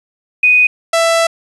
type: tone pair in turn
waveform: sine / sawtooth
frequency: 2489 / 663.8 Hz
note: D#7 / E5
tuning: 0 / +12 cents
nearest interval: octave + major seventh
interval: 2288 cents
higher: first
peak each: -6 dBFS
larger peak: neither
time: 0.43-0.67 / 0.93-1.27 s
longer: second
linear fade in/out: 5 ms
effects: resampled to 24000 Hz + 7-bit